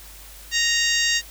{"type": "harmonic tone", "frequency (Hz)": 932.3, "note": "A#5", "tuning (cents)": 0, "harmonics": [2, 3, 4, 5, 6, 7, 8], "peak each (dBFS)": [-23, -25, -26, -27, -28, -28, -29], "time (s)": [0.51, 1.22], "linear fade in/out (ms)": 50, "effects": ["added 50 Hz sine -44 dBFS peak until 1.3 s", "white hiss -44 dBFS RMS until 1.3 s"]}